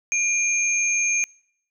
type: tone pair together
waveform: sine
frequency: 2400 / 6407 Hz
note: D7 / G8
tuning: +37 / +37 cents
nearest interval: octave + perfect fourth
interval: 1700 cents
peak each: -22 dBFS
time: 0.12-1.24 s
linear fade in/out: 0 ms
effects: noise-tail reverb RT60 0.7 s tail -26 dB re dry